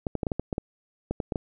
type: clicks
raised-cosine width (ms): 2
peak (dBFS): -14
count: 12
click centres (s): 0.068 / 0.153 / 0.232 / 0.268 / 0.318 / 0.396 / 0.528 / 0.581 / 1.11 / 1.202 / 1.322 / 1.358
effects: none